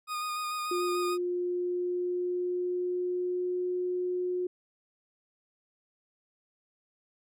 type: tone with vibrato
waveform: 40% pulse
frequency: 1232 Hz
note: D#6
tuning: 17 cents flat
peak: -31 dBFS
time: 0.07-1.18 s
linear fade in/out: 50 ms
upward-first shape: square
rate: 6.8 Hz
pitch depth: 13 cents each way
type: tone with pitch glide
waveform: sine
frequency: 355.3 to 361.1 Hz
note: F4 to F#4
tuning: +30 to -42 cents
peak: -28 dBFS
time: 0.71-4.47 s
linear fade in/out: 5 ms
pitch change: +28 cents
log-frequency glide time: 1.25-3.66 s
effects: none